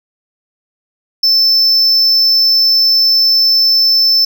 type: tone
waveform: triangle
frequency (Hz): 5290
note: E8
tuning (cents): +5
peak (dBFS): -6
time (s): 1.23-4.25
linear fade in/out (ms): 5
effects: none